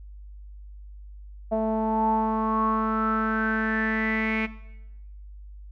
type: tone with low-pass filter sweep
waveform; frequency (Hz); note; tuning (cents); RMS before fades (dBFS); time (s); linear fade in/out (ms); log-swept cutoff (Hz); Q
sawtooth; 220; A3; 0; -25; 1.51-4.47; 20; 700 to 2300; 9.9
effects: noise-tail reverb RT60 0.9 s tail -17 dB re dry + added 50 Hz sine -40 dBFS peak until 5.71 s